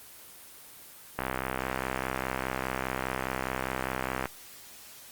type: click train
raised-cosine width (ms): 0.5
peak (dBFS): -14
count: 200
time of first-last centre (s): 1.19-4.256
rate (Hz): 64.9
effects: white hiss -49 dBFS RMS until 5.11 s + Opus 24 kbps